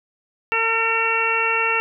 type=harmonic tone; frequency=453.1 Hz; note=A#4; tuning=49 cents flat; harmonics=1 / 2 / 3 / 4 / 5 / 6; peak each=-27 / -26 / -24 / -27 / -26 / -21 dBFS; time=0.52-1.8 s; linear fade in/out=0 ms; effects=none